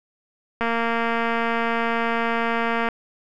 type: click train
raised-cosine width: 0.5 ms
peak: -9 dBFS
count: 527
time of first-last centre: 0.61-2.887 s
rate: 231 Hz
effects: none